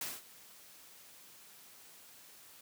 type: noise with ADSR envelope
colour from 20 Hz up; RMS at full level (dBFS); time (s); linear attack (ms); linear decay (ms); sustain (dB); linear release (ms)
white; -38; 0.01-2.61; 3; 200; -19; 3
effects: high-pass 100 Hz 12 dB/octave